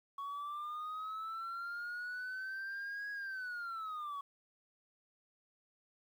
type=linear two-way sweep; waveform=sine; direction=up then down; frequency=1112 to 1661.2 to 1112 Hz; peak=-37 dBFS; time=0.18-4.21 s; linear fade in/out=5 ms; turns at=3.11 s; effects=tanh soft clip ceiling -38 dBFS + 11-bit